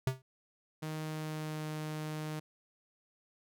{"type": "tone with exponential decay", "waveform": "square", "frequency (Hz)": 130.81, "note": "C3", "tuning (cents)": 0, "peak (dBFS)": -26, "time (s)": [0.07, 0.22], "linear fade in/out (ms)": 2, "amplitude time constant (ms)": 31}
{"type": "tone with pitch glide", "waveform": "sawtooth", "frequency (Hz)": [155.9, 154.2], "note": ["D#3", "D#3"], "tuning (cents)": [4, -15], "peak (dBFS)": -33, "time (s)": [0.82, 2.4], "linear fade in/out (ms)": 10, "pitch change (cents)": -19, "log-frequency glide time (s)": [1.03, 1.66]}
{"effects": []}